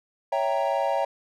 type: chord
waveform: triangle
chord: C# diminished seventh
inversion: none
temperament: equal with one note detuned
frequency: 556.9 / 659.3 / 784 / 932.3 Hz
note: C#5 / E5 / G5 / Bb5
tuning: +8 / 0 / 0 / 0 cents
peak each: -25 / -26 / -26 / -27 dBFS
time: 0.32-1.05 s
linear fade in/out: 5 ms
effects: none

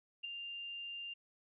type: tone with ADSR envelope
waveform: sine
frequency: 2794 Hz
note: F7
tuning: in tune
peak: -36 dBFS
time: 0.23-1.14 s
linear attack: 18 ms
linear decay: 4 ms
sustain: -6 dB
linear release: 11 ms
effects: none

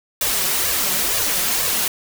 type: noise with flanger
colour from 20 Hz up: white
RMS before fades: -20 dBFS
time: 0.21-1.88 s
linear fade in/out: 2 ms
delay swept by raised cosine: 1.7 to 5.5 ms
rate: 2.1 Hz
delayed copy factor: +0.8
effects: none

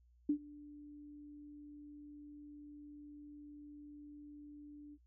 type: tone with ADSR envelope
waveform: sine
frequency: 293.7 Hz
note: D4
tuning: in tune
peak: -27 dBFS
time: 0.29-4.98 s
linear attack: 6 ms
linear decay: 82 ms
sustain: -23 dB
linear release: 48 ms
effects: noise-tail reverb RT60 0.1 s tail -22 dB re dry + added 60 Hz sine -65 dBFS peak until 5.06 s

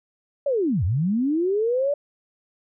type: linear two-way sweep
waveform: sine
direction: down then up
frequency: 587.3 to 78.7 to 587.3 Hz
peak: -19 dBFS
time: 0.46-1.94 s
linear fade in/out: 5 ms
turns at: 0.84 s
effects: none

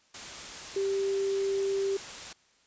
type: tone in noise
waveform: sine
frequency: 392 Hz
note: G4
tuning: in tune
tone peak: -26 dBFS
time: 0.76-1.97 s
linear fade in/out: 5 ms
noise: white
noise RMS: -41 dBFS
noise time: 0.14-2.33 s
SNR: +12 dB
effects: white hiss -65 dBFS RMS until 2.66 s + resampled to 16000 Hz

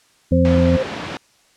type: harmonic tone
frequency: 86 Hz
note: F2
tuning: 26 cents flat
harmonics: 1 / 2 / 3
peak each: -17 / -17 / -17 dBFS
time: 0.31-0.77 s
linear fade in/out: 10 ms
type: tone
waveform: sine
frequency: 523.3 Hz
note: C5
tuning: in tune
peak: -17 dBFS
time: 0.32-0.83 s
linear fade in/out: 5 ms
type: band-pass noise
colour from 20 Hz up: pink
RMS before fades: -29 dBFS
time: 0.45-1.17 s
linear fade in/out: 0 ms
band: 140 to 3400 Hz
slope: 12 dB/octave
effects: white hiss -56 dBFS RMS until 1.56 s + low-pass 8000 Hz 12 dB/octave

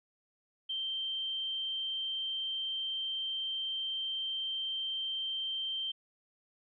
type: tone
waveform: sine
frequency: 3136 Hz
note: G7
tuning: in tune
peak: -33 dBFS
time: 0.69-5.92 s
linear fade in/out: 10 ms
effects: none

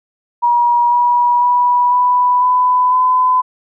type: tone with pitch steps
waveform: sine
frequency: 957 / 967.6 / 978.2 / 989 / 999.9 / 1011 Hz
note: A#5 / B5 / B5 / B5 / B5 / B5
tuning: +45 / -36 / -17 / +2 / +21 / +40 cents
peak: -9 dBFS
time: 0.42-3.42 s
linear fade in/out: 20 ms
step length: 500 ms
effects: none

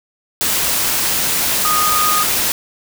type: tone in noise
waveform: sine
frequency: 1235 Hz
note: D#6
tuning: 13 cents flat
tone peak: -15 dBFS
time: 1.65-2.23 s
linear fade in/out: 0 ms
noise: white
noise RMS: -17 dBFS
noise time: 0.41-2.52 s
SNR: -1 dB
effects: none

